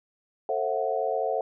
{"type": "chord", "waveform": "sine", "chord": "F# half-diminished seventh", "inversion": "first", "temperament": "just", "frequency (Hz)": [444, 532.8, 666, 740], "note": ["A4", "C5", "E5", "F#5"], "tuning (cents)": [16, 31, 18, 0], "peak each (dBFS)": -30, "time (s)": [0.49, 1.41], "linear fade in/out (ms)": 2, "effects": []}